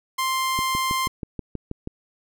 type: tone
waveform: sawtooth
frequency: 1050 Hz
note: C6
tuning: 6 cents sharp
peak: -18 dBFS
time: 0.18-1.08 s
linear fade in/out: 10 ms
type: click train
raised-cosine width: 3 ms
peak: -17 dBFS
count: 9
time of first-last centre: 0.59-1.874 s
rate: 6.23 Hz
effects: none